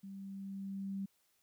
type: tone with level ramp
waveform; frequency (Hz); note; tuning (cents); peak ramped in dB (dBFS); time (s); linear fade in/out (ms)
sine; 195.4; G3; -5; -45 to -36; 0.03-1.06; 10
effects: white hiss -75 dBFS RMS until 1.42 s